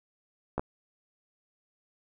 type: clicks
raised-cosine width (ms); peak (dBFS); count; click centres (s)
1; -16; 2; 0.58 / 0.595
effects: none